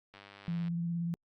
click train, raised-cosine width 0.3 ms, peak -35 dBFS, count 55, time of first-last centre 0.14-0.681 s, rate 99.8 Hz
sine tone with vibrato, 170 Hz, F3, 46 cents flat, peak -31 dBFS, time 0.48-1.14 s, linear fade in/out 0 ms, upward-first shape square, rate 17 Hz, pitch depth 16 cents each way
effects Opus 48 kbps

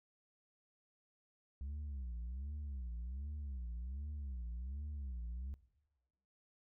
sine tone with vibrato, 65.7 Hz, C2, 8 cents sharp, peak -38 dBFS, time 1.61-5.54 s, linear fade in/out 0 ms, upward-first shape sine, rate 1.3 Hz, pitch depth 220 cents each way, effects noise-tail reverb RT60 1.0 s tail -19 dB re dry + tanh soft clip ceiling -40 dBFS

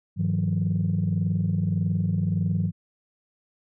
sine tone cluster, 101.7 / 158.6 / 180.3 Hz, G#2 / D#3 / F#3, -36 / +33 / -45 cents, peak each -25 dBFS, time 0.16-2.72 s, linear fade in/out 50 ms, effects tanh soft clip ceiling -15 dBFS

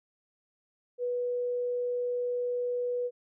sine tone, 490 Hz, B4, 14 cents flat, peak -28 dBFS, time 0.98-3.11 s, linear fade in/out 50 ms, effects none

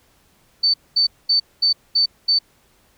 sine tone bursts, 4541 Hz, C#8, 41 cents sharp, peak -13 dBFS, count 6, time 0.63-2.39 s, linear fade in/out 10 ms, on 110 ms, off 220 ms, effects pink hiss -58 dBFS RMS until 2.97 s

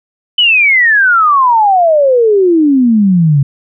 sine exponential sweep, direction down, 3037 to 135 Hz, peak -5 dBFS, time 0.38-3.43 s, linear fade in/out 5 ms, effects none

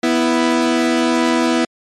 sawtooth tone pair together, 246.9 / 329.6 Hz, B3 / E4, 0 / 0 cents, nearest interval perfect fourth, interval 500 cents, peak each -12 dBFS, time 0.03-1.65 s, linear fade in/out 5 ms, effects low-pass 7000 Hz 12 dB/octave + MP3 64 kbps

